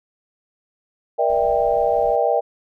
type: chord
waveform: sine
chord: E half-diminished seventh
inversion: second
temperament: just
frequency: 474.7 / 593.3 / 659.3 / 791.1 Hz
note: Bb4 / D5 / E5 / G5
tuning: +31 / +18 / 0 / +16 cents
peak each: -21 dBFS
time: 1.18-2.41 s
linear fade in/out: 20 ms
type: noise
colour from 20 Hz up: brown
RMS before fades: -40 dBFS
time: 1.29-2.16 s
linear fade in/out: 5 ms
effects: none